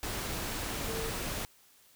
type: tone in noise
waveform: sine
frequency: 450 Hz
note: A4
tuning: 39 cents sharp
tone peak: -37 dBFS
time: 0.88-1.1 s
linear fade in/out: 0 ms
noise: pink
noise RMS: -36 dBFS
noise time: 0.03-1.45 s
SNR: -4 dB
effects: white hiss -62 dBFS RMS until 1.95 s